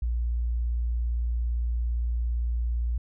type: tone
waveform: sine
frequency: 58.8 Hz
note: A#1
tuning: 16 cents sharp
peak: -24 dBFS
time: 0.02-2.98 s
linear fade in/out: 5 ms
effects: none